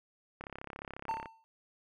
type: click train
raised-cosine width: 0.5 ms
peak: -27 dBFS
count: 30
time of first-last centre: 0.41-1.258 s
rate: 34.2 Hz
type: tone with exponential decay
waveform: triangle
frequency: 898 Hz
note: A5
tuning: 35 cents sharp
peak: -27 dBFS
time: 1.09-1.44 s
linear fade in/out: 0 ms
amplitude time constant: 75 ms
effects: none